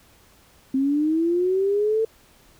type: linear sweep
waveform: sine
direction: up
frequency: 261.6 to 450 Hz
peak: -18 dBFS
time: 0.74-2.05 s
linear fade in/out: 5 ms
effects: pink hiss -55 dBFS RMS until 2.59 s